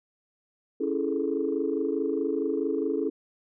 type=chord; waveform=sine; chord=A major seventh; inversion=first; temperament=equal; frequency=277.2 / 329.6 / 415.3 / 440 Hz; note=C#4 / E4 / G#4 / A4; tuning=0 / 0 / 0 / 0 cents; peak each=-30 dBFS; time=0.8-3.1 s; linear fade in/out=10 ms; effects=tanh soft clip ceiling -15 dBFS